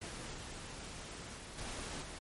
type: noise with level steps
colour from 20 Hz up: pink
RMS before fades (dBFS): -45 / -47 / -49 / -43 / -47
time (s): 0.01-2.19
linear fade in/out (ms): 10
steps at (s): 0.33 / 1.37 / 1.58 / 2.02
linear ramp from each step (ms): 2
effects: MP3 48 kbps